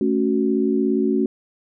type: chord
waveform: sine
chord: F# minor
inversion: first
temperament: equal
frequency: 220 / 277.2 / 370 Hz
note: A3 / C#4 / F#4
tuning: 0 / 0 / 0 cents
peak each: -21 dBFS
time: 0.01-1.26 s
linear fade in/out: 2 ms
effects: none